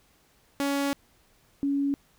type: tone pair in turn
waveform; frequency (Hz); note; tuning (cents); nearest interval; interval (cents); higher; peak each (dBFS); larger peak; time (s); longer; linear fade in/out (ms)
sawtooth / sine; 280.4 / 280.4; C#4 / C#4; +20 / +20; unison; 0; neither; -21 / -23; first; 0.6-0.93 / 1.63-1.94; first; 0
effects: pink hiss -63 dBFS RMS until 2.18 s